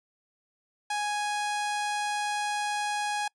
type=tone; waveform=sawtooth; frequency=830.6 Hz; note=G#5; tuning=in tune; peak=-24 dBFS; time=0.9-3.28 s; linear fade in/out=5 ms; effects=noise-tail reverb RT60 0.1 s tail -26 dB re dry + resampled to 24000 Hz